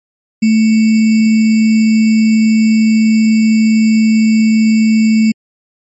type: tone with sample-and-hold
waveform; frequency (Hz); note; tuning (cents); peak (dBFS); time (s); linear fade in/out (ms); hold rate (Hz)
sine; 220; A3; 0; -6; 0.42-5.32; 10; 2450
effects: MP3 32 kbps